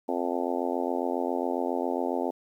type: harmonic tone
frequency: 87.31 Hz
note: F2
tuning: in tune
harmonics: 3 / 4 / 5 / 6 / 7 / 8 / 9 / 10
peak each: -32 / -33 / -34 / -35 / -35 / -36 / -37 / -37 dBFS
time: 0.08-2.31 s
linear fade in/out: 10 ms
effects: 10-bit